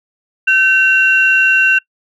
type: tone pair together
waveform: sine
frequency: 1537 / 2739 Hz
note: G6 / F7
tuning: -35 / -34 cents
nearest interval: minor seventh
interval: 1001 cents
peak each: -10 dBFS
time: 0.47-1.79 s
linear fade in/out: 10 ms
effects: noise-tail reverb RT60 0.1 s tail -22 dB re dry + tanh soft clip ceiling 0 dBFS